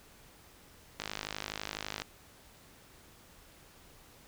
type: click train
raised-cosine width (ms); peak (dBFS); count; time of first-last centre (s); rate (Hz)
0.2; -18; 54; 1-2.019; 52
effects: pink hiss -58 dBFS RMS until 4.27 s